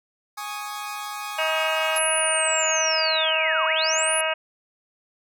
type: chord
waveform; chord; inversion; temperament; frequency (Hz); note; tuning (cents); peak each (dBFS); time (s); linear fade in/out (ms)
sawtooth; Ab suspended fourth; none; equal; 830.6 / 1108.7 / 1244.5; Ab5 / Db6 / Eb6; 0 / 0 / 0; -30 / -33 / -31; 0.37-1.99; 10
type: harmonic tone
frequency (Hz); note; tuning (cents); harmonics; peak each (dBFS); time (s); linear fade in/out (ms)
317.4; D#4; +35; 2 / 3 / 4 / 5 / 6 / 7 / 8 / 9; -26 / -31 / -31 / -30 / -36 / -33 / -29 / -29; 1.38-4.34; 10
type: linear two-way sweep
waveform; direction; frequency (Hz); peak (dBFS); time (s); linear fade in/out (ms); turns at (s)
sine; down then up; 11220 to 932.3 to 11220; -23; 1.96-4.21; 2; 3.65
effects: none